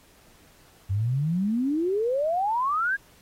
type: exponential sweep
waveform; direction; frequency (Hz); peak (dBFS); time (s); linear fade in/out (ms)
sine; up; 92.5 to 1664; -22; 0.89-2.97; 20
effects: pink hiss -57 dBFS RMS until 3.21 s + AAC 48 kbps